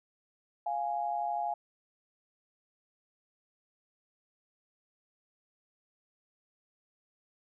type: tone pair together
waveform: sine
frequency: 698.4 / 830.6 Hz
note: F5 / G#5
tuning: 0 / 0 cents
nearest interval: minor third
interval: 300 cents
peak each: -33 / -33 dBFS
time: 0.66-1.54 s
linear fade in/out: 5 ms
effects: none